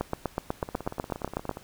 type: two click trains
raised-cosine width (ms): 1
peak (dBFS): -13 / -22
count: 13 / 17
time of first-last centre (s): 0.01-1.493 / 0.63-1.571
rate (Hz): 8.09 / 17
effects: pink hiss -53 dBFS RMS until 1.63 s